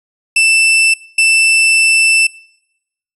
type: tone bursts at uneven times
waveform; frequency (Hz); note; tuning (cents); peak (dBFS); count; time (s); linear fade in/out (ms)
40% pulse; 2659; E7; +14; -6; 2; 0.36-0.94 / 1.18-2.27; 5
effects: noise-tail reverb RT60 0.9 s tail -25 dB re dry + resampled to 32000 Hz